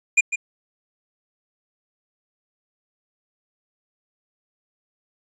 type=tone with echo; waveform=square; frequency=2417 Hz; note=D7; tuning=49 cents sharp; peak=-12 dBFS; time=0.17-0.21 s; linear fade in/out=10 ms; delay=150 ms; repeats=1; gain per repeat=-10 dB; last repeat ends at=0.36 s; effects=resampled to 24000 Hz